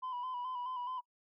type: tone with vibrato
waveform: sine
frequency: 1000 Hz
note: B5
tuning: 21 cents sharp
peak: -35 dBFS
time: 0.02-1.01 s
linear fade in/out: 20 ms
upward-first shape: square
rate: 4.7 Hz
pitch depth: 39 cents each way
effects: noise-tail reverb RT60 0.1 s tail -26 dB re dry + tanh soft clip ceiling -35 dBFS